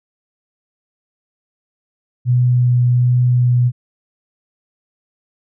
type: tone with vibrato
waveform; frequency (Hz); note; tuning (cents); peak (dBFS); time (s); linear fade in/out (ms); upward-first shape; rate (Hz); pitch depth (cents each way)
sine; 123.47; B2; 0; -10; 2.25-3.72; 50; triangle; 1.3; 10
effects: none

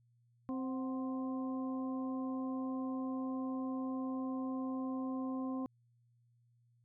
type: harmonic tone with a mistuned harmonic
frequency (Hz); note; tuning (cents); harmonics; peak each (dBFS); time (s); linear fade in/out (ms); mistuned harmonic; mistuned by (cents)
261.6; C4; 0; 1 / 2 / 3 / 4; -36 / -47 / -51 / -48; 0.49-5.66; 0; 3; -78
effects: added 119 Hz sine -68 dBFS peak until 6.84 s

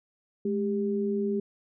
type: tone pair together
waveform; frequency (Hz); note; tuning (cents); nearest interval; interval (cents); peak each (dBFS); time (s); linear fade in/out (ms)
sine; 210.7 / 397.7; G#3 / G4; +25 / +25; major seventh; 1100; -28 / -28; 0.45-1.4; 5
effects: none

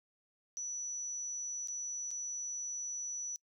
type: tone with dropouts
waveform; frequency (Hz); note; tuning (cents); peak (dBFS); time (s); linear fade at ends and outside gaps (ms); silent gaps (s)
sine; 5920; F#8; 0; -37; 0.57-3.36; 0; 1.674-1.684 / 2.107-2.113
effects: noise-tail reverb RT60 0.1 s tail -25 dB re dry

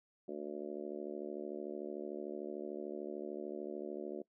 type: harmonic tone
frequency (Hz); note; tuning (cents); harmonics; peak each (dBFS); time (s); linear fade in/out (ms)
73.42; D2; 0; 3 / 4 / 5 / 6 / 7 / 8 / 9; -49 / -47 / -43 / -50 / -50 / -49 / -54; 0.28-4.22; 5
effects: noise-tail reverb RT60 0.1 s tail -22 dB re dry

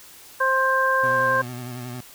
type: harmonic tone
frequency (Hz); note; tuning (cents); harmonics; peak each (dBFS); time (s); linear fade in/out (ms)
527; C5; +12; 1 / 2 / 3; -24 / -21 / -21; 0.4-1.42; 10
type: tone with vibrato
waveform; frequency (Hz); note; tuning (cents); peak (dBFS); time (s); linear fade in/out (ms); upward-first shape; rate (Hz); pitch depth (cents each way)
25% pulse; 123.47; B2; 0; -28; 1.03-2.01; 5; sine; 11; 47
effects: white hiss -46 dBFS RMS until 2.14 s

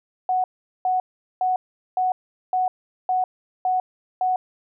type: tone bursts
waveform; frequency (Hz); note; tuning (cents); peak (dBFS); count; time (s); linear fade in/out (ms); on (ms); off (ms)
sine; 740; F#5; 0; -18; 8; 0.29-4.36; 2; 150; 410
effects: none

